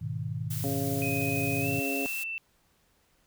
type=chord; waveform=sine; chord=G# minor; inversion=none; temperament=equal; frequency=103.83 / 123.47 / 155.56 Hz; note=G#2 / B2 / D#3; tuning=0 / 0 / 0 cents; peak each=-35 dBFS; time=0.01-1.8 s; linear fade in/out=10 ms
type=noise; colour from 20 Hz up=blue; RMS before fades=-38 dBFS; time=0.5-2.24 s; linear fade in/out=10 ms
type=harmonic tone; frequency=138 Hz; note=C#3; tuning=7 cents flat; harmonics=2 / 3 / 4 / 5; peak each=-32 / -36 / -39 / -38 dBFS; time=0.64-2.06 s; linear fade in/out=0 ms
type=tone with pitch glide; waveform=sine; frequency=2507 to 2671 Hz; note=D#7 to E7; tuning=+12 to +22 cents; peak=-32 dBFS; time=1.02-2.38 s; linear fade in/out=0 ms; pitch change=+110 cents; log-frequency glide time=1.6-1.68 s
effects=pink hiss -68 dBFS RMS until 3.26 s